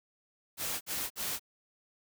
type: noise bursts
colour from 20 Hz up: white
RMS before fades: -35 dBFS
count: 3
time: 0.57-1.396 s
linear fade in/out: 50 ms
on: 240 ms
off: 53 ms
effects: none